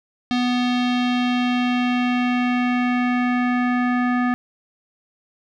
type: tone with low-pass filter sweep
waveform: square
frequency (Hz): 246.9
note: B3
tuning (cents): 0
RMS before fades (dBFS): -20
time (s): 0.31-4.34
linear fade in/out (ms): 0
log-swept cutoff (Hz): 3900 to 1700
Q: 2.2
effects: none